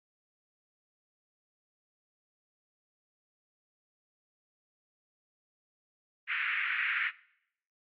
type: band-pass noise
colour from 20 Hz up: white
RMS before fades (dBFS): -32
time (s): 6.27-7.12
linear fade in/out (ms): 50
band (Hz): 1400 to 2500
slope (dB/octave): 48
effects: noise-tail reverb RT60 0.7 s tail -20 dB re dry + AAC 48 kbps